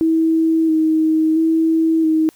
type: tone with vibrato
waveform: sine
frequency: 319.8 Hz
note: D#4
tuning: 48 cents sharp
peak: -12 dBFS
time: 0.01-2.29 s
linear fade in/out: 0 ms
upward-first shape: square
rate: 0.74 Hz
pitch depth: 20 cents each way
effects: white hiss -52 dBFS RMS until 2.35 s